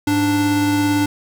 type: tone pair together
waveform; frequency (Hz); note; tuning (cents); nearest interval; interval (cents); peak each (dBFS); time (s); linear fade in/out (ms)
square; 103.84 / 293.7; G#2 / D4; 0 / 0; octave + tritone; 1800; -24 / -16; 0.07-1.06; 5
effects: none